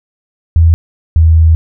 sine tone pair in turn, 82.41 / 80.81 Hz, E2 / E2, 0 / -34 cents, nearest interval unison, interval 34 cents, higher first, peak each -3 dBFS, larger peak neither, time 0.56-0.74 / 1.16-1.55 s, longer second, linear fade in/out 0 ms, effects none

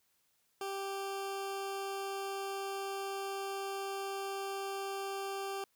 20% pulse tone, 392 Hz, G4, in tune, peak -32 dBFS, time 0.61-5.64 s, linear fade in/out 2 ms, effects white hiss -75 dBFS RMS until 5.75 s

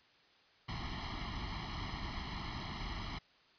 pink noise with comb filter, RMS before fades -41 dBFS, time 0.68-3.19 s, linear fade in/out 10 ms, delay 0.97 ms, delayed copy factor +1, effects white hiss -66 dBFS RMS until 3.58 s + resampled to 11025 Hz

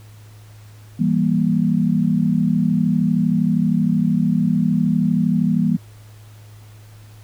sine chord, E diminished, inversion none, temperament just, 164.81 / 197.78 / 237.3 Hz, E3 / G3 / Bb3, 0 / +16 / +31 cents, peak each -19 dBFS, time 0.99-5.77 s, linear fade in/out 10 ms, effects added 106 Hz sine -40 dBFS peak until 7.23 s + pink hiss -51 dBFS RMS until 7.23 s

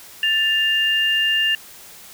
sine tone pair together, 1765.8 / 2803 Hz, A6 / F7, +6 / +6 cents, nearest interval minor sixth, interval 800 cents, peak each -21 / -17 dBFS, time 0.23-1.55 s, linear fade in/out 2 ms, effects white hiss -42 dBFS RMS until 2.13 s

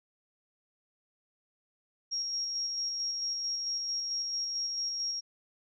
sine tone with tremolo, 5590 Hz, F8, 1 cent sharp, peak -30 dBFS, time 2.11-5.21 s, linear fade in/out 20 ms, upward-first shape square, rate 4.5 Hz, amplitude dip 25%, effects none

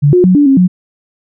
sine tone with pitch steps, 144.2 / 360 / 183.7 / 289.9 / 270.5 / 181.5 Hz, D3 / F#4 / F#3 / D4 / C#4 / F#3, -31 / -47 / -12 / -22 / -42 / -33 cents, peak -4 dBFS, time 0.02-0.68 s, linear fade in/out 20 ms, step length 110 ms, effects none

